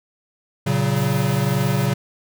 square chord, F# major, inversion first, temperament equal with one note detuned, 116.54 / 138.59 / 188.12 Hz, A#2 / C#3 / F#3, 0 / 0 / +29 cents, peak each -24 / -21 / -24 dBFS, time 0.66-1.94 s, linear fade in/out 10 ms
violet noise with tremolo, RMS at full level -36 dBFS, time 0.96-1.86 s, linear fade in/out 2 ms, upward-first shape sine, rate 6 Hz, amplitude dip 35%
effects none

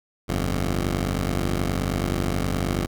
10% pulse tone pair together, 49.44 / 86.9 Hz, G1 / F2, +15 / -8 cents, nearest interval minor seventh, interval 977 cents, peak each -16 / -19 dBFS, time 0.28-2.87 s, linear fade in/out 20 ms, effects none

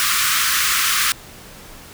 pink high-pass noise, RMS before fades -18 dBFS, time 0-1.12 s, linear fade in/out 0 ms, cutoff 1100 Hz, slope 96 dB/octave, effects pink hiss -40 dBFS RMS until 1.93 s

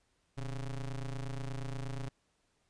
square ring-modulated tone, 69.3 Hz, C#2, in tune, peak -34 dBFS, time 0.37-2.09 s, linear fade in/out 10 ms, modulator 55.1 Hz, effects pink hiss -75 dBFS RMS until 2.69 s + resampled to 22050 Hz

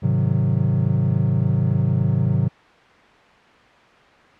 triangle chord, Ab dominant seventh, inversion none, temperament equal with one note detuned, 103.83 / 130.81 / 154.4 / 185 Hz, Ab2 / C3 / Eb3 / Gb3, 0 / 0 / -13 / 0 cents, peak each -20 / -18 / -21 / -22 dBFS, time 0.02-2.49 s, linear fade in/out 20 ms, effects white hiss -49 dBFS RMS until 4.39 s + low-pass 2000 Hz 12 dB/octave

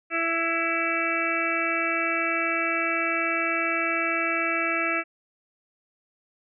harmonic tone with a mistuned harmonic, 332.1 Hz, E4, 13 cents sharp, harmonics 1 / 2 / 4 / 5 / 6 / 7 / 8, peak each -32 / -32 / -29 / -33 / -33 / -28 / -31 dBFS, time 0.1-5.04 s, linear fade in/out 50 ms, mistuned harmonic 7, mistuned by -19 cents, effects none

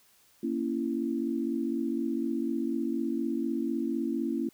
sine chord, A# diminished, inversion none, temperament equal with one note detuned, 233.1 / 277.2 / 332.9 Hz, A#3 / C#4 / E4, 0 / 0 / +17 cents, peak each -32 dBFS, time 0.43-4.49 s, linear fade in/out 5 ms, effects white hiss -63 dBFS RMS until 4.53 s

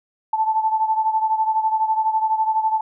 sine beating tone pair, 875 / 887 Hz, A5 / A5, -10 / +14 cents, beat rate 12 Hz, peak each -18 / -23 dBFS, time 0.33-2.81 s, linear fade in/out 5 ms, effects none

